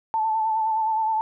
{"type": "tone with vibrato", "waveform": "sine", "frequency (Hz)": 880, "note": "A5", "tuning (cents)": 0, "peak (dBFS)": -20, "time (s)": [0.14, 1.21], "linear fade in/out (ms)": 0, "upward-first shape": "sine", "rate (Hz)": 9.6, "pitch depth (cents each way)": 34, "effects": []}